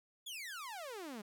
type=exponential sweep; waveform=sawtooth; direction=down; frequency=3520 to 196 Hz; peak=-40 dBFS; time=0.26-1.22 s; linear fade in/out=10 ms; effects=none